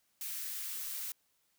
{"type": "noise with high-pass filter sweep", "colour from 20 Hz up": "blue", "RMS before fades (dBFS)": -40, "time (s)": [0.21, 1.12], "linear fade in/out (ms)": 2, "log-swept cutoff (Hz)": [1700, 1100], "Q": 1.1, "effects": ["white hiss -75 dBFS RMS until 1.58 s"]}